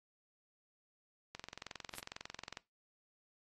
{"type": "click train", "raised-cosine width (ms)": 0.2, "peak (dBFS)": -27, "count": 28, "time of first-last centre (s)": [1.35, 2.572], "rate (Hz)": 22.1}
{"type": "noise with exponential growth", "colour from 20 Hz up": "violet", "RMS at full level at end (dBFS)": -40, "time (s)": [1.89, 1.99], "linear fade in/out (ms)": 2, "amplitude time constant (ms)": 20}
{"effects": ["noise-tail reverb RT60 0.2 s tail -19 dB re dry", "AAC 32 kbps"]}